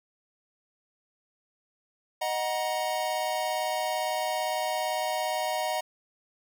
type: chord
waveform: square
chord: D# minor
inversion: none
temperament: equal with one note detuned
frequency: 622.3 / 740 / 948.6 Hz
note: D#5 / F#5 / A#5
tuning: 0 / 0 / +30 cents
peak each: -32 / -32 / -34 dBFS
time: 2.21-5.81 s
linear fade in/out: 10 ms
effects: none